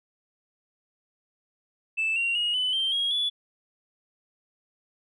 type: tone with pitch steps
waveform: sine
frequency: 2637 / 2755 / 2879 / 3008 / 3143 / 3284 / 3432 Hz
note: E7 / F7 / F#7 / F#7 / G7 / G#7 / A7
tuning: 0 / -24 / -48 / +28 / +4 / -20 / -44 cents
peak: -22 dBFS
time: 1.97-3.3 s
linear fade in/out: 20 ms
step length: 190 ms
effects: tanh soft clip ceiling -20 dBFS